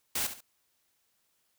white noise with echo, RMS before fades -31 dBFS, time 0.15-0.27 s, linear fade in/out 5 ms, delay 69 ms, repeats 2, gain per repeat -10 dB, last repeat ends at 0.408 s, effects white hiss -74 dBFS RMS until 1.58 s

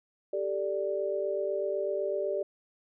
sine chord, G suspended second, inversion none, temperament equal, 392 / 440 / 587.3 Hz, G4 / A4 / D5, 0 / 0 / 0 cents, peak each -32 / -36 / -31 dBFS, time 0.33-2.43 s, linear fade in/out 5 ms, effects none

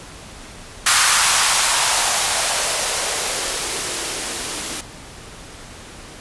violet noise with band-pass filter sweep, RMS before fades -19 dBFS, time 0.86-4.81 s, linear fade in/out 5 ms, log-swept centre 1200 to 250 Hz, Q 2, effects pink hiss -38 dBFS RMS until 6.2 s + resampled to 24000 Hz

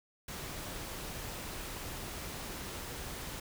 pink noise, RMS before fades -42 dBFS, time 0.28-3.4 s, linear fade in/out 5 ms, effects none

